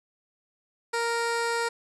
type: tone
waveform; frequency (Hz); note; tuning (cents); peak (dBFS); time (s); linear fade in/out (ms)
15% pulse; 466.2; A#4; 0; -19; 0.93-1.69; 10
effects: resampled to 24000 Hz + 10-bit